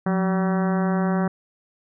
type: harmonic tone with a mistuned harmonic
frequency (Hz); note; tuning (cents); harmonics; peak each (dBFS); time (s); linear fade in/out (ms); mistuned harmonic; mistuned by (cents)
190.7; G3; -47; 1 / 2 / 3 / 4 / 5 / 6 / 7 / 8 / 9 / 10; -20 / -29 / -31 / -31 / -36 / -35 / -37 / -37 / -42 / -43; 0.06-1.28; 5; 1; -87
effects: none